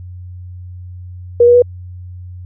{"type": "tone with pitch steps", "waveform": "sine", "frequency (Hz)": [477.6, 483.1, 488.8], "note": ["A#4", "B4", "B4"], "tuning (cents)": [42, -38, -18], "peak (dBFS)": -4, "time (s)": [1.4, 1.622], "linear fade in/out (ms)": 5, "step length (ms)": 74, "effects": ["added 90 Hz sine -28 dBFS peak until 2.45 s"]}